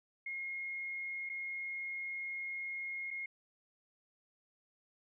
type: tone with dropouts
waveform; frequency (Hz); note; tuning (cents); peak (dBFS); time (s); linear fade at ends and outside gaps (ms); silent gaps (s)
sine; 2149; C7; +46; -38; 0.26-3.26; 5; 1.292-1.297 / 3.106-3.11
effects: none